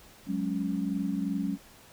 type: chord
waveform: sine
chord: F# suspended second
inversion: none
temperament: equal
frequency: 185 / 207.7 / 277.2 Hz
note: F#3 / G#3 / C#4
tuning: 0 / 0 / 0 cents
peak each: -32 dBFS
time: 0.26-1.58 s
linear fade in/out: 50 ms
effects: pink hiss -54 dBFS RMS until 1.92 s